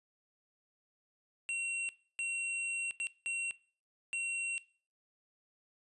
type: tone bursts at uneven times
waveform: square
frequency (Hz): 2734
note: F7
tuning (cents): -37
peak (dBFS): -34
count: 5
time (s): 1.49-1.89 / 2.19-2.91 / 3-3.07 / 3.26-3.51 / 4.13-4.58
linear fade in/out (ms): 0
effects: noise-tail reverb RT60 0.4 s tail -20 dB re dry + resampled to 24000 Hz